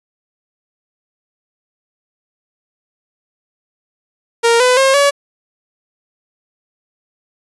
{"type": "tone with pitch steps", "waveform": "sawtooth", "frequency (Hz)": [465.3, 502, 536, 567], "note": ["A#4", "B4", "C5", "C#5"], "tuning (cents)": [-3, 28, 42, 39], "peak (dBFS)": -5, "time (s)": [4.43, 5.11], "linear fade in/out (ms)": 20, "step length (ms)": 170, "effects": ["resampled to 24000 Hz"]}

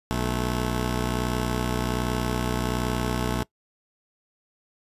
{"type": "tone pair together", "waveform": "10% pulse", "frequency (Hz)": [61.3, 217.2], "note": ["B1", "A3"], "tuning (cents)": [-12, -22], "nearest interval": "octave + minor seventh", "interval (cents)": 2190, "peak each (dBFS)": [-17, -22], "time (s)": [0.11, 3.43], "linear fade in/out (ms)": 0, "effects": ["noise-tail reverb RT60 0.1 s tail -21 dB re dry", "resampled to 32000 Hz"]}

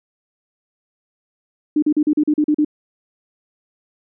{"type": "tone bursts", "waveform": "sine", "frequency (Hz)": 300.6, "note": "D4", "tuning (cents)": 40, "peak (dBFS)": -12, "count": 9, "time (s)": [1.76, 2.648], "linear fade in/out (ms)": 5, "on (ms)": 64, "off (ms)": 39, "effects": []}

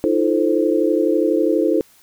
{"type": "chord", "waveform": "sine", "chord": "F dominant seventh", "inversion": "third", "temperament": "equal with one note detuned", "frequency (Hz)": [311.1, 343.2, 440, 523.3], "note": ["Eb4", "F4", "A4", "C5"], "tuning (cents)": [0, -30, 0, 0], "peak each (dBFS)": [-19, -19, -20, -21], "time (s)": [0.04, 1.81], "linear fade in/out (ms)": 0, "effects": ["white hiss -52 dBFS RMS until 2.02 s"]}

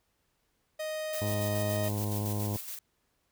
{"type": "tone", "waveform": "45% pulse", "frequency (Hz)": 622.3, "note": "D#5", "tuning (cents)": 0, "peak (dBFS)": -33, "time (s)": [0.79, 1.89], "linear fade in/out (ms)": 10}
{"type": "noise with tremolo", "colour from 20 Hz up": "blue", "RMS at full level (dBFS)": -39, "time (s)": [1.13, 2.79], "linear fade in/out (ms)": 2, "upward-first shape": "square", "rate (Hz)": 7.1, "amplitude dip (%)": 40}
{"type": "harmonic tone", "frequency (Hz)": 103.83, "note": "G#2", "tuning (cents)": 0, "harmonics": [1, 2, 3, 4, 5, 6, 7, 8, 9, 10], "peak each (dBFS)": [-31, -37, -41, -43, -45, -47, -48, -49, -50, -51], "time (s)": [1.21, 2.57], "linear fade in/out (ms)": 10}
{"effects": ["pink hiss -75 dBFS RMS until 3.31 s"]}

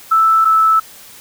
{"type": "tone pair in turn", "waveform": "sine", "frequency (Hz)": [1318.5, 1311.4], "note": ["E6", "E6"], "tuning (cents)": [0, -9], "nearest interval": "unison", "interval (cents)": 9, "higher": "first", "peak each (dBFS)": -8, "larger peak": "neither", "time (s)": [[0.11, 0.45], [0.45, 0.8]], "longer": "second", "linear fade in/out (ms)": 10, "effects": ["white hiss -39 dBFS RMS until 1.2 s"]}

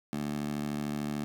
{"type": "tone with high-pass filter", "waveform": "15% pulse", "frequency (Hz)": 73.42, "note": "D2", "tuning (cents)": 0, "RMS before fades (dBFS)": -34, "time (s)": [0.13, 1.24], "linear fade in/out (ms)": 0, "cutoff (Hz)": 200, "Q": 2, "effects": []}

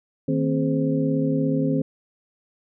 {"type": "tone cluster", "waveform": "sine", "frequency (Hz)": [156.2, 229.4, 266.5, 420.6, 521], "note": ["D#3", "A#3", "C4", "G#4", "C5"], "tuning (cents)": [7, -28, 32, 22, -7], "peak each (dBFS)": [-24, -30, -22, -30, -29], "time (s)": [0.28, 1.82], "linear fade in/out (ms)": 5, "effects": []}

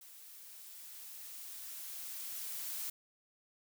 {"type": "noise with level ramp", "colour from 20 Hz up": "blue", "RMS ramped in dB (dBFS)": [-55, -40], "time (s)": [0.01, 2.9], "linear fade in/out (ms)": 5, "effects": []}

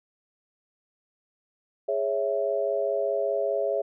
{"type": "chord", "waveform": "sine", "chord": "C# minor", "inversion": "second", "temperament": "equal", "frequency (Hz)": [415.3, 554.4, 659.3], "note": ["G#4", "C#5", "E5"], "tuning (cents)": [0, 0, 0], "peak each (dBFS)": [-29, -27, -28], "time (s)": [1.88, 3.82], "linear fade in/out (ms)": 10, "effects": []}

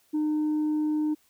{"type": "tone", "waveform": "sine", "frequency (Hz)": 304.7, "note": "D#4", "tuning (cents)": -36, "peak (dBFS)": -21, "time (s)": [0.13, 1.15], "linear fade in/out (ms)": 20, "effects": ["tanh soft clip ceiling -22 dBFS", "white hiss -65 dBFS RMS until 1.29 s"]}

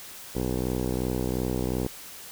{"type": "tone with low-pass filter", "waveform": "10% pulse", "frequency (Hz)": 62.8, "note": "B1", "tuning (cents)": 30, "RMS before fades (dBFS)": -28, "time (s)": [0.35, 1.87], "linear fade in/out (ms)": 5, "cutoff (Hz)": 560, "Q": 2.3, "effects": ["white hiss -43 dBFS RMS until 2.31 s"]}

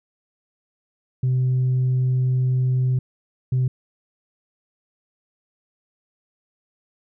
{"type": "tone bursts at uneven times", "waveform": "sine", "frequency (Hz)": 128, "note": "C3", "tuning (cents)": -38, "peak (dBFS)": -15, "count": 2, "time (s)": [[1.23, 2.99], [3.52, 3.68]], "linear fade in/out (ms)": 5, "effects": ["tanh soft clip ceiling -15 dBFS"]}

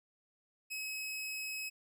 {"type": "tone", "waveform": "sawtooth", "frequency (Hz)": 2559, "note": "D#7", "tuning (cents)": 48, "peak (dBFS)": -35, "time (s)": [0.7, 1.7], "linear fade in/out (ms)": 20, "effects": []}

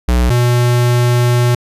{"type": "tone pair in turn", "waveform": "square", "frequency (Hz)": [61, 121.61], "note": ["B1", "B2"], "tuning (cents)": [-21, -26], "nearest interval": "octave", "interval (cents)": 1195, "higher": "second", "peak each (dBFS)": -10, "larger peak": "neither", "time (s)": [[0.08, 0.3], [0.3, 1.55]], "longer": "second", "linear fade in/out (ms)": 5, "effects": ["resampled to 32000 Hz"]}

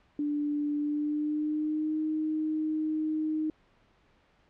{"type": "tone with pitch glide", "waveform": "sine", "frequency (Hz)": [293.7, 310.8], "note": ["D4", "D#4"], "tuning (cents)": [0, -2], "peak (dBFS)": -27, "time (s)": [0.19, 3.5], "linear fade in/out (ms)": 2, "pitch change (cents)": 98, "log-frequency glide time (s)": [0.77, 1.99], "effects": ["pink hiss -65 dBFS RMS until 4.49 s", "low-pass 3000 Hz 12 dB/octave"]}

